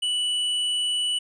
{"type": "tone with tanh clipping", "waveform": "sine", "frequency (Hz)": 2960, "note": "F#7", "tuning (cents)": 0, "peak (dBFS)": -24, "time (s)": [0.02, 1.19], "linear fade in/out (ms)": 10, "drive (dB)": 12, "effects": ["resampled to 22050 Hz"]}